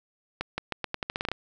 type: accelerating click train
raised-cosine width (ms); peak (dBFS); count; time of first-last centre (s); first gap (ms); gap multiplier
0.3; -13; 12; 0.41-1.316; 170; 0.84
effects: none